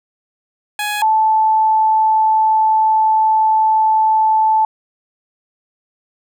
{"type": "tone pair in turn", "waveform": ["15% pulse", "sine"], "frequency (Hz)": [836, 874.4], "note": ["G#5", "A5"], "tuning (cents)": [11, -11], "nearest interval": "minor second", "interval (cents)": 78, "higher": "second", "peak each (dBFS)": [-12, -10], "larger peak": "second", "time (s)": [[0.79, 1.02], [1.02, 4.65]], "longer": "second", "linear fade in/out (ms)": 2, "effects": []}